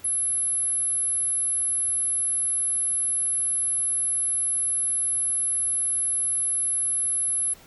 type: tone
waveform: sine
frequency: 11000 Hz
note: F9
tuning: 27 cents flat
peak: -22 dBFS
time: 0.04-7.54 s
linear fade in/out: 10 ms
effects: pink hiss -51 dBFS RMS until 7.66 s